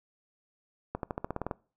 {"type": "accelerating click train", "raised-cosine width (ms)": 1, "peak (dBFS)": -18, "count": 10, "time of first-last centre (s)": [0.95, 1.512], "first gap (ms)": 82, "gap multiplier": 0.93, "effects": ["noise-tail reverb RT60 0.4 s tail -23 dB re dry"]}